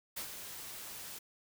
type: noise with ADSR envelope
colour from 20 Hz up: white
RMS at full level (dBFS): -39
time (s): 0.16-1.19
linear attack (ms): 16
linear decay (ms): 93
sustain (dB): -7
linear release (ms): 10
effects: none